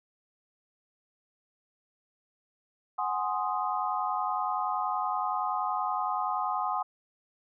sine chord, Ab dominant seventh, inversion third, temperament equal, 740 / 830.6 / 1046.5 / 1244.5 Hz, Gb5 / Ab5 / C6 / Eb6, 0 / 0 / 0 / 0 cents, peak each -33 dBFS, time 2.98-6.83 s, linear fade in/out 10 ms, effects none

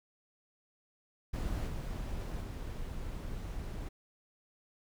brown noise with level steps, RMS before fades -35 / -38 / -40 dBFS, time 1.33-3.89 s, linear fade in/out 10 ms, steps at 1.67 / 2.4 s, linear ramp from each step 20 ms, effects none

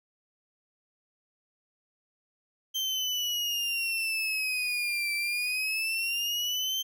35% pulse exponential two-way sweep, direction down then up, 3136 to 2332 to 3136 Hz, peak -26 dBFS, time 2.74-6.83 s, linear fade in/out 20 ms, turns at 5.14 s, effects none

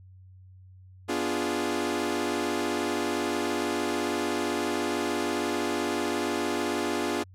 sawtooth chord, B diminished seventh, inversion none, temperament equal, 246.9 / 293.7 / 349.2 / 415.3 Hz, B3 / D4 / F4 / Ab4, 0 / 0 / 0 / 0 cents, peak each -30 / -28 / -27 / -29 dBFS, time 1.08-7.24 s, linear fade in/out 20 ms, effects added 93 Hz sine -48 dBFS peak until 7.34 s + low-pass 11000 Hz 12 dB/octave

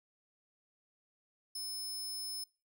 sawtooth tone, 5220 Hz, E8, 18 cents flat, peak -36 dBFS, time 1.55-2.44 s, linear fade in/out 5 ms, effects noise-tail reverb RT60 0.3 s tail -21 dB re dry

